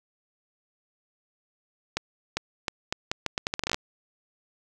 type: accelerating click train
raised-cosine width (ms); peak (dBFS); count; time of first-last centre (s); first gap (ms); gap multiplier
0.2; -9; 16; 1.97-3.744; 400; 0.78
effects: none